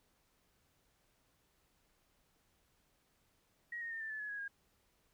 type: tone with pitch steps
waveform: sine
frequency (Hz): 1896 / 1854.8 / 1814.6 / 1775.2 / 1736.6 / 1698.9 / 1662 / 1626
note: A#6 / A#6 / A#6 / A6 / A6 / G#6 / G#6 / G#6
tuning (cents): +29 / -9 / -47 / +15 / -23 / +39 / +1 / -37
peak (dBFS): -40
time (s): 3.72-4.48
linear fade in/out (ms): 5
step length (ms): 95
effects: pink hiss -75 dBFS RMS until 5.13 s